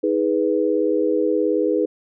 sine chord, G# minor, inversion second, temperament equal with one note detuned, 315.8 / 415.3 / 493.9 Hz, D#4 / G#4 / B4, +26 / 0 / 0 cents, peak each -21 dBFS, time 0.03-1.86 s, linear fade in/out 10 ms, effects none

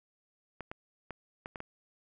clicks, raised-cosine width 0.5 ms, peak -25 dBFS, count 6, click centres 0.607 / 0.715 / 1.107 / 1.459 / 1.558 / 1.604 s, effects none

